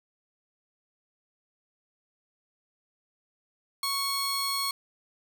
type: tone pair together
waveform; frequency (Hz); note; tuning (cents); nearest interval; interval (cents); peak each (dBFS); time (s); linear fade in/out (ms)
sawtooth; 1108.7 / 4324; C#6 / C#8; 0 / -44; 2 octaves; 2356; -27; 3.83-4.71; 2
effects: none